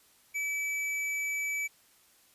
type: tone with tanh clipping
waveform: triangle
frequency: 2300 Hz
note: D7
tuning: 37 cents flat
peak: -32 dBFS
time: 0.34-1.68 s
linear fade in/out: 20 ms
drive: 17 dB
effects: white hiss -63 dBFS RMS until 2.34 s + resampled to 32000 Hz